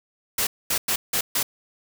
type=noise bursts at uneven times; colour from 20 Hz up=white; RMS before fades=-23 dBFS; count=5; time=0.38-0.47 / 0.7-0.78 / 0.88-0.96 / 1.13-1.21 / 1.35-1.43 s; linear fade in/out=5 ms; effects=none